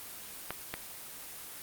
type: clicks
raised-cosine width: 0.3 ms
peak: -18 dBFS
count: 2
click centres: 0.506 / 0.74 s
effects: white hiss -45 dBFS RMS until 1.62 s + Opus 24 kbps